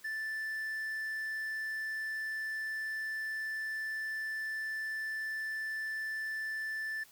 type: tone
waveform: triangle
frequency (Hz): 1760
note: A6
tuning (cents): 0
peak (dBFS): -33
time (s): 0.04-7.04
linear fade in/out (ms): 10
effects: white hiss -60 dBFS RMS until 7.11 s